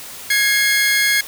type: tone pair together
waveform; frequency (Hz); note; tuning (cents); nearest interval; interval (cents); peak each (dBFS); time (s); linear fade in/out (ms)
sawtooth; 1659.7 / 2143; G#6 / C7; -2 / +41; major third; 443; -13; 0.3-1.21; 5
effects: white hiss -34 dBFS RMS until 1.27 s